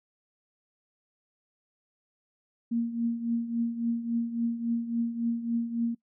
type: tone with tremolo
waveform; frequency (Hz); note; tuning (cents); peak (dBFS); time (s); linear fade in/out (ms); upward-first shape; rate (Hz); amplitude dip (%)
sine; 233.1; A#3; 0; -23; 2.71-5.95; 10; triangle; 3.6; 75
effects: noise-tail reverb RT60 0.1 s tail -22 dB re dry